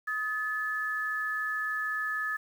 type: tone pair together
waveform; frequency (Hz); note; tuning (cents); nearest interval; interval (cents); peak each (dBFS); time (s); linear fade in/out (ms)
sine; 1262 / 1728.2; D#6 / A6; +24 / -32; perfect fourth; 544; -35 / -30; 0.07-2.37; 10
effects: 9-bit